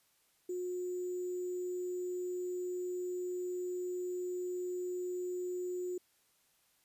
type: tone with sample-and-hold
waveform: sine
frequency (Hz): 360.9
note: F#4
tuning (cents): -43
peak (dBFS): -35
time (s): 0.49-5.98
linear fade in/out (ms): 5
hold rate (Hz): 7350
effects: white hiss -72 dBFS RMS until 6.84 s + resampled to 32000 Hz